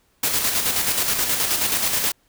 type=noise with tremolo; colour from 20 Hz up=white; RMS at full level=-20 dBFS; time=0.23-2.12 s; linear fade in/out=5 ms; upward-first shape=square; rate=9.4 Hz; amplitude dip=40%; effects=pink hiss -63 dBFS RMS until 2.28 s